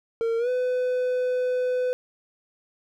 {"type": "tone with pitch glide", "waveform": "triangle", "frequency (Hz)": [457.9, 502.2], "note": ["A#4", "B4"], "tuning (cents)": [-31, 29], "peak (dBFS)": -20, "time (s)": [0.21, 1.93], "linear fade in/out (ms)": 0, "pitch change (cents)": 160, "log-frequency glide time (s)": [0.38, 0.49], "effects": []}